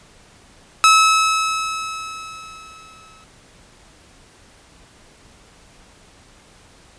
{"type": "tone with exponential decay", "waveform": "sawtooth", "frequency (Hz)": 1295, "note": "E6", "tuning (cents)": -31, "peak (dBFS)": -4, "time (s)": [0.84, 3.24], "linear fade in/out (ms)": 0, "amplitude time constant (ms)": 520, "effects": ["pink hiss -49 dBFS RMS until 6.98 s", "resampled to 22050 Hz"]}